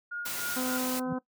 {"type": "tone with tremolo", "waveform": "sine", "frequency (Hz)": 1427, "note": "F6", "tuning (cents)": 37, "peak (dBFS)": -31, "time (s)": [0.11, 0.78], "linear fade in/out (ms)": 10, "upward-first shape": "sine", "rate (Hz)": 3.3, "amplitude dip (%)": 80}
{"type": "high-pass noise", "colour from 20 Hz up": "white", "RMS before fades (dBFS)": -35, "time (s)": [0.25, 1], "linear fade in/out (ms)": 10, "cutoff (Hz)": 100, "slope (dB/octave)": 12}
{"type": "harmonic tone", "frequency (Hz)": 254.8, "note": "C4", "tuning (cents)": -46, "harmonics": [1, 2, 3, 4, 5, 6], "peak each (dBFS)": [-31, -37, -41, -43, -45, -47], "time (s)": [0.56, 1.19], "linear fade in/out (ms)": 10}
{"type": "tone with exponential growth", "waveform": "sine", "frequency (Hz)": 167.8, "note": "E3", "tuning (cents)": 31, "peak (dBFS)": -28, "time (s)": [1.02, 1.13], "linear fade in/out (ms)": 2, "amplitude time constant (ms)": 22}
{"effects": ["noise-tail reverb RT60 0.1 s tail -18 dB re dry"]}